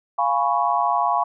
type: chord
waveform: sine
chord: C# dominant seventh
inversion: first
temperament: equal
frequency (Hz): 698.5 / 830.6 / 987.8 / 1108.7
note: E#5 / G#5 / B5 / C#6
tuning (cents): 0 / 0 / 0 / 0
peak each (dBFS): -23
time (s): 0.18-1.24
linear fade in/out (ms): 10
effects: none